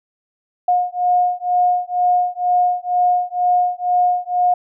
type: beating tone pair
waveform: sine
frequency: 717 / 719.1 Hz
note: F5 / F#5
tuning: +45 / -50 cents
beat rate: 2.1 Hz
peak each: -17 dBFS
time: 0.68-4.54 s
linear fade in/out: 5 ms
effects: none